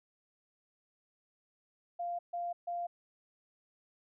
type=tone bursts; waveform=sine; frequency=696 Hz; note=F5; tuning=6 cents flat; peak=-34 dBFS; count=3; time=1.99-2.87 s; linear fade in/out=10 ms; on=200 ms; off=140 ms; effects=none